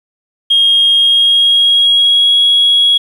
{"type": "tone with pitch glide", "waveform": "sine", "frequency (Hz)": [3249, 3325], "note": ["G#7", "G#7"], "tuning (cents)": [-39, 1], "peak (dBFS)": -5, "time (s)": [0.5, 2.98], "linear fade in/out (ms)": 10, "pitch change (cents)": 40, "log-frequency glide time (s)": [0.94, 2.39], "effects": ["tanh soft clip ceiling -2 dBFS", "7-bit"]}